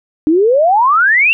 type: exponential sweep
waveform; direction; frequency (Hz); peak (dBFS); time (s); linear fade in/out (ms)
sine; up; 296.8 to 2798; -7; 0.27-1.33; 0
effects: none